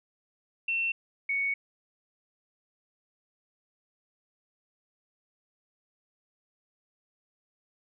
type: tone pair in turn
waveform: sine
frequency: 2700 / 2225 Hz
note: E7 / C#7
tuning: +41 / +6 cents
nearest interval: minor third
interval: 335 cents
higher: first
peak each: -26 dBFS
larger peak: neither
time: 0.68-0.92 / 1.29-1.54 s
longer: second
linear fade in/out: 5 ms
effects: none